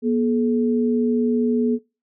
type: tone pair together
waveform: sine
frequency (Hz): 240 / 427.6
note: B3 / A4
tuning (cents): -49 / -49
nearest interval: minor seventh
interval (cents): 1000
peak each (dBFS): -18 / -22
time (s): 0.02-1.79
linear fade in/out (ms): 50
effects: noise-tail reverb RT60 0.3 s tail -22 dB re dry